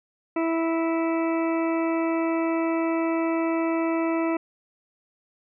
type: harmonic tone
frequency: 328.6 Hz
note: E4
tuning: 5 cents flat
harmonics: 1 / 2 / 3 / 4 / 6 / 7 / 8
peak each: -23 / -29 / -33 / -35 / -39 / -40 / -41 dBFS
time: 0.36-4.37 s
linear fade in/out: 5 ms
effects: none